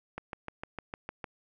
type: click train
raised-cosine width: 0.5 ms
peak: -22 dBFS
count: 8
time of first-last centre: 0.18-1.242 s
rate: 6.59 Hz
effects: none